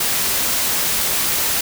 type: noise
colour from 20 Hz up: white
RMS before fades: -19 dBFS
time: 0-1.61 s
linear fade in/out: 5 ms
effects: none